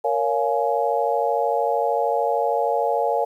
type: chord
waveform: sine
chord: Bb minor seventh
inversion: none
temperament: just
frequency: 466.2 / 559.4 / 699.2 / 839.1 Hz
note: Bb4 / Db5 / F5 / Ab5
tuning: 0 / +16 / +2 / +18 cents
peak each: -24 dBFS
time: 0.04-3.25 s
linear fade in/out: 10 ms
effects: 9-bit